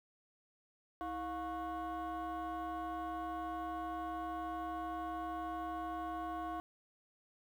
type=tone with frequency modulation; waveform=sine; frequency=712 Hz; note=F5; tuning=33 cents sharp; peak=-36 dBFS; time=1.01-6.6 s; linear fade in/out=0 ms; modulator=389 Hz; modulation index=1.2; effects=tanh soft clip ceiling -36 dBFS + 11-bit